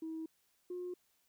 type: tone pair in turn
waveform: sine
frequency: 321.3 / 358.6 Hz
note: E4 / F4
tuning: -44 / +46 cents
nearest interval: major second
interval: 190 cents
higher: second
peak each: -38 / -38 dBFS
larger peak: neither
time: 0.02-0.26 / 0.7-0.94 s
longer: neither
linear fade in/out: 5 ms
effects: tanh soft clip ceiling -35 dBFS + white hiss -75 dBFS RMS until 1.28 s

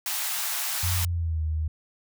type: high-pass noise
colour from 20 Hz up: white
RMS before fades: -29 dBFS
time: 0.06-1.05 s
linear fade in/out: 2 ms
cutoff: 690 Hz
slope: 48 dB/octave
type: tone with pitch glide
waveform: sine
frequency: 89.5 to 78.37 Hz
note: F2 to D#2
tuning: +43 to +13 cents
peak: -24 dBFS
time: 0.83-1.68 s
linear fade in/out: 5 ms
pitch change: -230 cents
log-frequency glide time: 1-1.42 s
effects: none

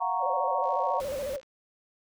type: chord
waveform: sine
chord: Gb major seventh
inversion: third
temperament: equal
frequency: 698.5 / 740 / 932.3 / 1108.7 Hz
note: F5 / Gb5 / Bb5 / Db6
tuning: 0 / 0 / 0 / 0 cents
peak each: -35 / -31 / -29 / -32 dBFS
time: 0-1.01 s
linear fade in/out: 20 ms
type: tone with vibrato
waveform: sine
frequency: 552 Hz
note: C#5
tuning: 7 cents flat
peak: -30 dBFS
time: 0.19-1.41 s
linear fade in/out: 50 ms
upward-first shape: square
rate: 14 Hz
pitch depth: 84 cents each way
type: click train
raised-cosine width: 0.2 ms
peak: -38 dBFS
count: 49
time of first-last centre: 0.64-1.431 s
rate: 60.7 Hz
type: noise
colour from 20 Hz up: pink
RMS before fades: -43 dBFS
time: 1-1.36 s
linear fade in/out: 0 ms
effects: none

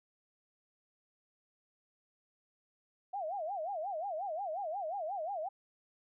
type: tone with vibrato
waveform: sine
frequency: 709 Hz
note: F5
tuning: 26 cents sharp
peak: -35 dBFS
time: 3.13-5.49 s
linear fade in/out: 10 ms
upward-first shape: sine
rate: 5.6 Hz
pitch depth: 250 cents each way
effects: none

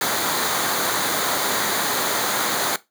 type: noise with comb filter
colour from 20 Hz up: pink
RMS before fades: -22 dBFS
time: 0.01-2.76 s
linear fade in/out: 2 ms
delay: 0.37 ms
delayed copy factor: -0.55
effects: noise-tail reverb RT60 0.2 s tail -17 dB re dry + high-pass 200 Hz 12 dB/octave

